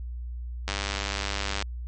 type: click train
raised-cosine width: 0.2 ms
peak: -11 dBFS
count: 95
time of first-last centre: 0.68-1.624 s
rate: 99.6 Hz
effects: added 60 Hz sine -32 dBFS peak until 1.87 s + MP3 48 kbps